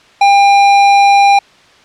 square tone, 800 Hz, G5, 35 cents sharp, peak -5 dBFS, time 0.21-1.39 s, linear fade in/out 5 ms, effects white hiss -44 dBFS RMS until 1.84 s + low-pass 4000 Hz 12 dB/octave

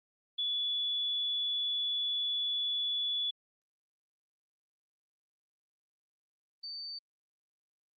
sine tone pair in turn, 3429 / 4577 Hz, A7 / D8, -45 / -45 cents, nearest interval perfect fourth, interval 500 cents, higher second, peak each -30 / -39 dBFS, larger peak first, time 0.38-3.31 / 6.63-6.99 s, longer first, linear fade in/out 10 ms, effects Opus 48 kbps

